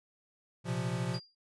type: chord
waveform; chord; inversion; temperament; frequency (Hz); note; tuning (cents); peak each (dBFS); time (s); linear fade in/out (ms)
square; Bb suspended second; none; equal with one note detuned; 117.62 / 130.81 / 174.61; Bb2 / C3 / F3; +16 / 0 / 0; -37; 0.64-1.2; 50
type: tone with exponential decay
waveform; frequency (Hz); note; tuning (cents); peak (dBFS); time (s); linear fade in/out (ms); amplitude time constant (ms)
sine; 4795; D8; +35; -37; 1.14-1.35; 5; 45
effects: resampled to 24000 Hz